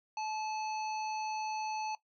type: harmonic tone with a mistuned harmonic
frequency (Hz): 865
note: A5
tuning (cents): -30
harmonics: 1 / 3 / 5 / 7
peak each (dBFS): -35 / -45 / -49 / -52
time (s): 0.17-1.95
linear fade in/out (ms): 2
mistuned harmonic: 5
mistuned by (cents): +27
effects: noise-tail reverb RT60 0.1 s tail -17 dB re dry